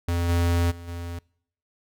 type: tone with level steps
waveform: square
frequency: 85.9 Hz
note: F2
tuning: 28 cents flat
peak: -23 / -20 / -38 / -32 dBFS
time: 0.08-1.19 s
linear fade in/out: 5 ms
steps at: 0.28 / 0.7 / 0.87 s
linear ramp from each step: 20 ms
effects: noise-tail reverb RT60 0.7 s tail -26 dB re dry